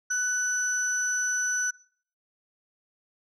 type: tone pair together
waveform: sine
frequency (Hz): 1491 / 5969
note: F#6 / F#8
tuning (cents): +13 / +14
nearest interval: 2 octaves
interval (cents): 2401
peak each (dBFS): -26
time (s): 0.1-1.71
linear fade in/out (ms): 10
effects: noise-tail reverb RT60 0.5 s tail -21 dB re dry + tanh soft clip ceiling -19 dBFS